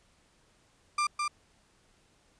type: tone with echo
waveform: 35% pulse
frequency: 1189 Hz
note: D6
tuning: 21 cents sharp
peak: -24 dBFS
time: 0.98-1.07 s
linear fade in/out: 5 ms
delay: 210 ms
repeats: 1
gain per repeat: -3 dB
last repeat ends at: 1.28 s
effects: pink hiss -66 dBFS RMS until 2.39 s + resampled to 22050 Hz